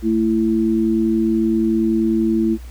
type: tone pair together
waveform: sine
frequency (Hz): 221.7 / 332.2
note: A3 / E4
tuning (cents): +13 / +13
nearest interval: perfect fifth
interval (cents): 700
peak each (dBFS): -17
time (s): 0.02-2.58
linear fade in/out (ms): 50
effects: added 60 Hz sine -32 dBFS peak until 2.7 s + pink hiss -47 dBFS RMS until 2.7 s